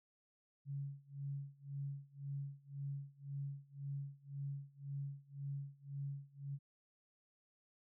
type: tone with tremolo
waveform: sine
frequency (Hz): 140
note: C#3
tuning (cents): +18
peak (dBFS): -39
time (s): 0.65-6.59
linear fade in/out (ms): 50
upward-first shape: sine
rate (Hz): 1.9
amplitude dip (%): 95
effects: none